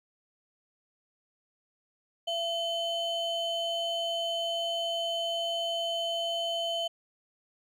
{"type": "ring-modulated tone", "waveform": "triangle", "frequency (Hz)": 1864.7, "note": "A#6", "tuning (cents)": 0, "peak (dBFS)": -24, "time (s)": [2.27, 6.88], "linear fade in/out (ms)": 10, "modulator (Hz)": 1190, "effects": []}